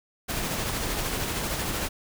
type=noise with tremolo; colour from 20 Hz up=pink; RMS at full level=-28 dBFS; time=0.28-1.89 s; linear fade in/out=20 ms; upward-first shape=sine; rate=13 Hz; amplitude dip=30%; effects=none